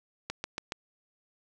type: click train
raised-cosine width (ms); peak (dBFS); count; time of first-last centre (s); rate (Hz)
0.2; -16; 4; 0.3-0.721; 7.12
effects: none

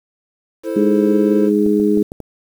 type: chord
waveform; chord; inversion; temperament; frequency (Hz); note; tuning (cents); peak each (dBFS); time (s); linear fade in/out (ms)
triangle; A minor; second; equal; 329.6 / 440 / 523.3; E4 / A4 / C5; 0 / 0 / 0; -21 / -23 / -22; 0.63-1.51; 50
type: harmonic tone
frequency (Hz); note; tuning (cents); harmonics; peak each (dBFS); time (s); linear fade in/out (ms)
103.83; G#2; 0; 2 / 3 / 4; -16 / -16 / -16; 0.76-2.03; 5
type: clicks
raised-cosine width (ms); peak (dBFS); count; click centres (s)
2; -17; 5; 1.663 / 1.799 / 1.974 / 2.119 / 2.203
effects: 7-bit

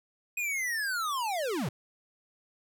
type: linear sweep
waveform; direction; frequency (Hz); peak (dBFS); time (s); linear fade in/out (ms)
square; down; 2510 to 104.2; -30; 0.37-1.69; 5
effects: none

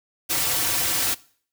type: noise with comb filter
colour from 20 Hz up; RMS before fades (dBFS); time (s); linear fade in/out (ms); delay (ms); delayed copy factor
white; -23; 0.29-1.15; 20; 4.8; -0.75
effects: noise-tail reverb RT60 0.5 s tail -21 dB re dry

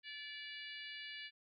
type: harmonic tone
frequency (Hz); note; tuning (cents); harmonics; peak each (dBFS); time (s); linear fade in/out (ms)
579; D5; -25; 3 / 4 / 5 / 6 / 7 / 8; -51 / -52 / -51 / -55 / -56 / -58; 0.03-1.31; 50
effects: none

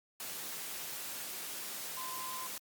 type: tone in noise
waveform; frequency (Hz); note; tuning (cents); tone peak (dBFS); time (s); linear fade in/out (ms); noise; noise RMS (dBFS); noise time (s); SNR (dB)
sine; 1031; C6; -26; -42; 1.97-2.47; 2; white; -42; 0.2-2.58; -3
effects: high-pass 150 Hz 12 dB/octave + Opus 48 kbps

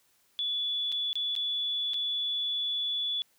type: tone with dropouts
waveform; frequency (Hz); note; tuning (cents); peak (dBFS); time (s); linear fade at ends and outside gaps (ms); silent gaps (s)
sine; 3435; A7; -42; -28; 0.39-3.22; 0; 0.919-0.924 / 1.13-1.155 / 1.353-1.363 / 1.935-1.942
effects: white hiss -68 dBFS RMS until 3.38 s

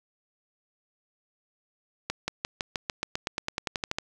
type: accelerating click train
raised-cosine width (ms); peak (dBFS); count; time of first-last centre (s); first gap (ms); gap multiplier
0.2; -11; 17; 2.1-3.985; 180; 0.94
effects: 8-bit

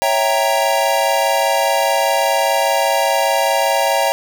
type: chord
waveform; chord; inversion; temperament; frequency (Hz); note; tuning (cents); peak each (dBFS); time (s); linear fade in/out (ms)
square; C# diminished seventh; none; equal; 554.4 / 659.3 / 784 / 932.3; C#5 / E5 / G5 / Bb5; 0 / 0 / 0 / 0; -20; 0.02-4.12; 0
effects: none

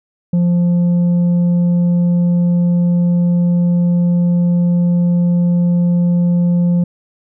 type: tone with tanh clipping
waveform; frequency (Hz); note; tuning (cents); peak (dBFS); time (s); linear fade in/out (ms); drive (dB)
sine; 174.61; F3; 0; -11; 0.33-6.84; 5; 4
effects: none

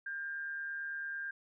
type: tone with amplitude modulation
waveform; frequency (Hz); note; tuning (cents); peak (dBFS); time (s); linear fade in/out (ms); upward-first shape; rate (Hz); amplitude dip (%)
sine; 1600; G6; +35; -35; 0.06-1.31; 5; sine; 149; 45
effects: none

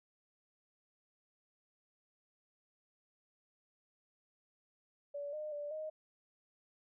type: tone with pitch steps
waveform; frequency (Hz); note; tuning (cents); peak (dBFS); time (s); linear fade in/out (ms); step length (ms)
sine; 574 / 609 / 585 / 622; D5 / D#5 / D5 / D#5; -40 / -37 / -7 / -1; -39; 5.14-5.9; 10; 190
effects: none

